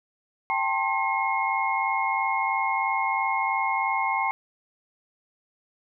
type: tone cluster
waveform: sine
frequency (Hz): 788 / 891 / 1061 / 2157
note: G5 / A5 / C6 / C#7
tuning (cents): +9 / +22 / +24 / -48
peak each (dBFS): -28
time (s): 0.5-4.31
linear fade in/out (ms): 0
effects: none